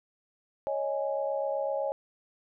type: chord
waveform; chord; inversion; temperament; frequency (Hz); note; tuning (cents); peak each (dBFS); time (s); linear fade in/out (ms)
sine; C# suspended second; none; equal; 554.4 / 622.3 / 830.6; C#5 / D#5 / G#5; 0 / 0 / 0; -30 / -33 / -36; 0.67-1.92; 0
effects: none